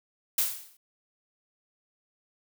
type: noise with exponential decay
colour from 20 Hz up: blue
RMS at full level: -22 dBFS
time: 0.38-0.77 s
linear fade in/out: 5 ms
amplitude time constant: 83 ms
effects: none